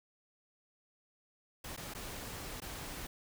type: noise with dropouts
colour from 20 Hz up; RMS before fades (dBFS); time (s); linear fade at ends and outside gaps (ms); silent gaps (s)
pink; -44; 1.64-3.07; 5; 1.765-1.774 / 1.938-1.948 / 2.603-2.618
effects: none